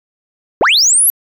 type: linear sweep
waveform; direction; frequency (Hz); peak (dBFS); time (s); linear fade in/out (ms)
sine; up; 280.6 to 11910; -5; 0.61-1.1; 0
effects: tanh soft clip ceiling -6 dBFS